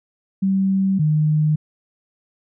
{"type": "tone pair in turn", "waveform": "sine", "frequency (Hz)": [192.8, 153.03], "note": ["G3", "D#3"], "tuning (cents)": [-28, -28], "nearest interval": "major third", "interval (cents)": 400, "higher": "first", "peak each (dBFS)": [-15, -14], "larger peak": "second", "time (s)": [[0.42, 0.99], [0.99, 1.56]], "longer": "neither", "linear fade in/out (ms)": 10, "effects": []}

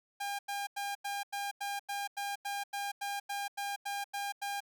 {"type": "tone bursts", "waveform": "sawtooth", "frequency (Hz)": 805, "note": "G5", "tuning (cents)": 46, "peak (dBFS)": -31, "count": 16, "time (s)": [0.2, 4.605], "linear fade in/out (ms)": 10, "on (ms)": 190, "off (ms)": 91, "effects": []}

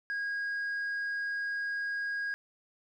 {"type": "tone with tanh clipping", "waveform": "sine", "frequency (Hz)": 1638, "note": "G#6", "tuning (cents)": -24, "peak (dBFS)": -32, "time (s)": [0.1, 2.34], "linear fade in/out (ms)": 0, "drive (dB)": 2, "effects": []}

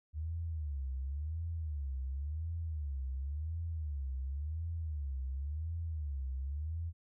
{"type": "tone with vibrato", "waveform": "sine", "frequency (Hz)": 74, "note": "D2", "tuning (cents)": 14, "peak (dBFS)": -35, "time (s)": [0.13, 6.93], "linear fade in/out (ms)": 50, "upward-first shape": "sine", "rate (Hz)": 0.93, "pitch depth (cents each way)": 210, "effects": []}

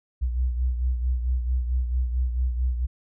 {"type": "beating tone pair", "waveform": "sine", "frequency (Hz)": [61.8, 66.3], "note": ["B1", "C2"], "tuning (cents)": [2, 23], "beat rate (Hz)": 4.5, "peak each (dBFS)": [-22, -31], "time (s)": [0.21, 2.87], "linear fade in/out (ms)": 20, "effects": []}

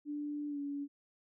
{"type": "tone with pitch glide", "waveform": "sine", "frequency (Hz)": [293.7, 284.4], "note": ["D4", "C#4"], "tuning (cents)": [0, 45], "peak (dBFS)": -36, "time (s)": [0.05, 0.88], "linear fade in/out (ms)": 50, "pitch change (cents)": -55, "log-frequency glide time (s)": [0.48, 0.59], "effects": []}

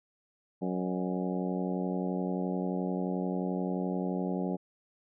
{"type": "harmonic tone with a mistuned harmonic", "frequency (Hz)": 91.5, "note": "F#2", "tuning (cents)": -19, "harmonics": [2, 3, 4, 5, 6, 7, 8, 9], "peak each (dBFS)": [-32, -36, -38, -40, -42, -43, -44, -45], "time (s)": [0.61, 4.57], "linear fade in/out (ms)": 20, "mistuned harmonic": 7, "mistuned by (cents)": -56, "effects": []}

